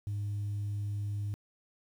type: tone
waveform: sine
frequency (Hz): 102.5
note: G#2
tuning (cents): -22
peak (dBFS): -30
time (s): 0.07-1.34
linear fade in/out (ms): 0
effects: tanh soft clip ceiling -30 dBFS + 10-bit